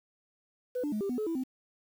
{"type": "tone with pitch steps", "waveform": "sine", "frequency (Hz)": [498.4, 294.1, 212.2, 395.9, 247.7, 428.4, 330.2, 259.1], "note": ["B4", "D4", "G#3", "G4", "B3", "A4", "E4", "C4"], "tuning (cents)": [16, 3, 38, 17, 5, -46, 3, -17], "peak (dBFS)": -28, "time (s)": [0.75, 1.438], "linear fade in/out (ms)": 10, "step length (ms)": 86, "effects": ["tanh soft clip ceiling -27 dBFS", "9-bit"]}